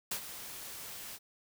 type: noise with ADSR envelope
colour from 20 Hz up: white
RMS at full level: -34 dBFS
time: 0.11-1.19 s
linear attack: 6 ms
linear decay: 80 ms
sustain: -11 dB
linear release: 43 ms
effects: none